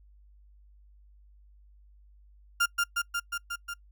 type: tone with echo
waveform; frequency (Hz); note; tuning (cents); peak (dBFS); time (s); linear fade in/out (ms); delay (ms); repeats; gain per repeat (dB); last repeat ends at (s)
35% pulse; 1399; F6; +3; -20; 2.6-2.66; 10; 180; 6; -2; 3.74
effects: noise-tail reverb RT60 0.1 s tail -25 dB re dry + added 50 Hz sine -54 dBFS peak until 3.91 s